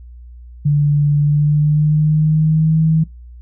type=tone with pitch glide; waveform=sine; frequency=146.1 to 159.32 Hz; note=D3 to D#3; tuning=-9 to +41 cents; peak=-10 dBFS; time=0.65-3.04 s; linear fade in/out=10 ms; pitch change=+150 cents; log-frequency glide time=1.18-2.8 s; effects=noise-tail reverb RT60 0.2 s tail -23 dB re dry + added 60 Hz sine -34 dBFS peak until 3.41 s